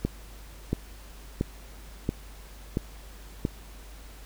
click train, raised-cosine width 3 ms, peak -12 dBFS, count 6, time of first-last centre 0.05-3.451 s, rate 1.47 Hz, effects added 50 Hz sine -44 dBFS peak until 4.25 s + pink hiss -51 dBFS RMS until 4.25 s

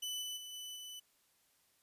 sawtooth tone with level steps, 2993 Hz, F#7, 19 cents sharp, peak -35 / -37 / -43 / -41 / -43 dBFS, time 0.02-1 s, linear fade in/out 10 ms, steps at 0.21 / 0.36 / 0.52 / 0.75 s, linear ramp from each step 20 ms, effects white hiss -73 dBFS RMS until 1.82 s + resampled to 32000 Hz

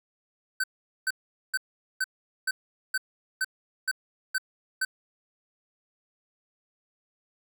square tone bursts, 1533 Hz, G6, 39 cents flat, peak -25 dBFS, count 10, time 0.6-4.85 s, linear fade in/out 5 ms, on 38 ms, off 430 ms, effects none

